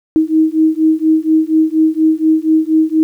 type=beating tone pair; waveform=sine; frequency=314.2 / 318.4 Hz; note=D#4 / D#4; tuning=+17 / +40 cents; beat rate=4.2 Hz; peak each=-12 dBFS; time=0.16-3.03 s; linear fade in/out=0 ms; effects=8-bit